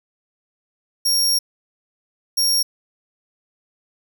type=tone bursts at uneven times; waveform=sawtooth; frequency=5570 Hz; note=F8; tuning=5 cents flat; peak=-13 dBFS; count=2; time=1.05-1.39 / 2.37-2.63 s; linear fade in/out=10 ms; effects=none